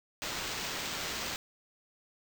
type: noise with sample-and-hold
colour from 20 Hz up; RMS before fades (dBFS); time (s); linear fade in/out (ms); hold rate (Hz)
blue; -37; 0.22-1.36; 0; 11025
effects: none